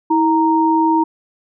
sine tone pair together, 323 / 930 Hz, E4 / A#5, -35 / -4 cents, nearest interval octave + tritone, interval 1831 cents, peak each -14 dBFS, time 0.1-1.04 s, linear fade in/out 10 ms, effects none

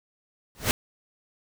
pink noise with exponential growth, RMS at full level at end -17 dBFS, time 0.55-0.71 s, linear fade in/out 0 ms, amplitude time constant 33 ms, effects none

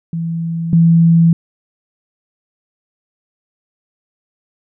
sine tone pair in turn, 165.9 / 166.5 Hz, E3 / E3, +11 / +18 cents, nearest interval unison, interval 7 cents, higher second, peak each -17 / -6 dBFS, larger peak second, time 0.13-0.73 / 0.73-1.33 s, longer neither, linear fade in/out 2 ms, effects none

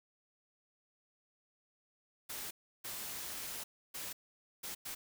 white noise bursts at uneven times, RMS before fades -43 dBFS, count 5, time 2.29-2.51 / 2.84-3.64 / 3.94-4.13 / 4.63-4.75 / 4.85-4.95 s, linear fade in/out 10 ms, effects none

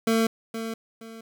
25% pulse tone with echo, 225.5 Hz, A3, 43 cents sharp, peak -16 dBFS, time 0.07-0.27 s, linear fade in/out 5 ms, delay 470 ms, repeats 2, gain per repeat -10 dB, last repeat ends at 1.21 s, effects none

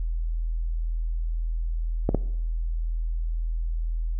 clicks, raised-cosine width 2 ms, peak -8 dBFS, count 2, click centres 2.091 / 2.147 s, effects noise-tail reverb RT60 0.8 s tail -19 dB re dry + added 41 Hz sine -24 dBFS peak until 4.19 s

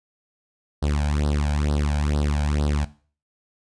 sawtooth tone with flanger, 73.42 Hz, D2, in tune, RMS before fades -22 dBFS, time 0.82-2.85 s, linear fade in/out 10 ms, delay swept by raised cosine 0.21 to 1.31 ms, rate 2.2 Hz, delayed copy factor +1, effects noise-tail reverb RT60 0.4 s tail -17 dB re dry + resampled to 22050 Hz

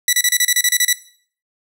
10% pulse tone bursts, 1963 Hz, B6, 11 cents flat, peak -3 dBFS, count 11, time 0.08-0.929 s, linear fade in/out 2 ms, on 49 ms, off 31 ms, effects noise-tail reverb RT60 0.5 s tail -17 dB re dry

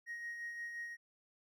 triangle tone with tremolo, 1878 Hz, A#6, 12 cents sharp, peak -37 dBFS, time 0.06-0.97 s, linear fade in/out 50 ms, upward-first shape sine, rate 5.7 Hz, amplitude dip 45%, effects tanh soft clip ceiling -36 dBFS

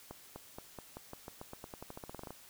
accelerating click train, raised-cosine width 1 ms, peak -30 dBFS, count 21, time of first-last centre 0.11-2.306 s, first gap 250 ms, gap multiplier 0.9, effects white hiss -57 dBFS RMS until 2.49 s

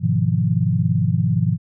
sine chord, F half-diminished seventh, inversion first, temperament just, 104.77 / 125.72 / 157.15 / 174.61 Hz, Ab2 / Cb3 / Eb3 / F3, +16 / +31 / +18 / 0 cents, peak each -21 dBFS, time 0-1.58 s, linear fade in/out 50 ms, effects none

